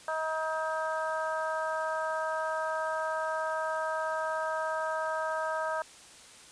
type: harmonic tone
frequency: 316.8 Hz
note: D#4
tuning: 31 cents sharp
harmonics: 2 / 3 / 4 / 5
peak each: -33 / -35 / -36 / -37 dBFS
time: 0.08-5.82 s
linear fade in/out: 2 ms
effects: white hiss -52 dBFS RMS until 6.51 s + resampled to 22050 Hz